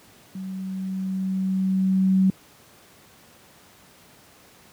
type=tone with level ramp; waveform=sine; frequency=189.5 Hz; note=F#3; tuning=42 cents sharp; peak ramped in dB=-30 to -14 dBFS; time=0.35-2.3 s; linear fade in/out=2 ms; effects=pink hiss -52 dBFS RMS until 4.72 s + high-pass 100 Hz 12 dB/octave